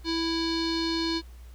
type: tone with low-pass filter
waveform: square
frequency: 329.6 Hz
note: E4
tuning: in tune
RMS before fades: -28 dBFS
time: 0.04-1.22 s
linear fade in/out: 50 ms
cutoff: 4400 Hz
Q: 7.7
effects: added 60 Hz sine -43 dBFS peak until 1.54 s + pink hiss -59 dBFS RMS until 1.54 s